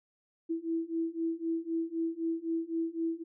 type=beating tone pair; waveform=sine; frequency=327.3 / 331.2 Hz; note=E4 / E4; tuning=-12 / +8 cents; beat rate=3.9 Hz; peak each=-34 / -33 dBFS; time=0.49-3.24 s; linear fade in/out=20 ms; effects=none